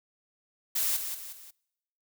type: noise with echo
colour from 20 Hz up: blue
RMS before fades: -28 dBFS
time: 0.75-0.97 s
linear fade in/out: 10 ms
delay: 180 ms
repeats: 3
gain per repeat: -7 dB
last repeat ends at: 1.51 s
effects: noise-tail reverb RT60 0.9 s tail -26 dB re dry